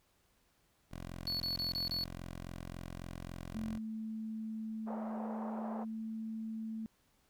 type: tone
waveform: 10% pulse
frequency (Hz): 43.65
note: F1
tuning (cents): 0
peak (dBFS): -35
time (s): 0.91-3.78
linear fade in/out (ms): 10
type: tone bursts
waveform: triangle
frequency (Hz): 4412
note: C#8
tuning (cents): -9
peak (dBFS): -33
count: 5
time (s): 1.27-2.04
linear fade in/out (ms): 0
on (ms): 130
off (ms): 30
type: tone with pitch glide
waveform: sine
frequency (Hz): 220 to 221.5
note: A3 to A3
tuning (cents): 0 to +12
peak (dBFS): -38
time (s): 3.55-6.86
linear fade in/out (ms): 0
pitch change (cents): +12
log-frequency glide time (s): 5.4-5.98
type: band-pass noise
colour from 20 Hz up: white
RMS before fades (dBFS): -45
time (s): 4.86-5.85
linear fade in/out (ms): 20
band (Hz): 490 to 870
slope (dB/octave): 24
effects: pink hiss -73 dBFS RMS until 7.29 s